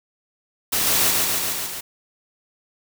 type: noise with echo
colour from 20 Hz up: white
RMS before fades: -21 dBFS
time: 0.72-1.11 s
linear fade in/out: 10 ms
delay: 140 ms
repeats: 5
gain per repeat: -2 dB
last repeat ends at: 1.81 s
effects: none